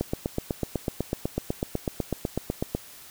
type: click train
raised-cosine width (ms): 2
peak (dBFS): -12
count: 23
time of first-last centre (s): 0.01-2.75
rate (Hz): 8.03
effects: white hiss -47 dBFS RMS until 3.1 s